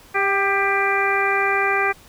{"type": "harmonic tone with a mistuned harmonic", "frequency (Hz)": 396.3, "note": "G4", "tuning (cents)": 19, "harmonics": [1, 2, 3, 4, 5, 6], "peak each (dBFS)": [-24, -24, -24, -24, -24, -24], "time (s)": [0.14, 1.93], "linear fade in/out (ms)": 20, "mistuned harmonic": 2, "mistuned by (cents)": -26, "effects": ["pink hiss -48 dBFS RMS until 2.08 s"]}